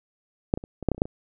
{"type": "clicks", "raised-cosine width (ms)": 2, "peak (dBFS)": [-6, -17, -25, -21, -7, -8, -29, -25, -6, -23], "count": 10, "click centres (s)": [0.539, 0.575, 0.639, 0.827, 0.887, 0.917, 0.947, 0.98, 1.019, 1.055], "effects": []}